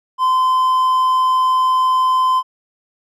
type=tone; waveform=triangle; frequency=1029 Hz; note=C6; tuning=29 cents flat; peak=-10 dBFS; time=0.18-2.43 s; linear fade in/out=50 ms; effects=none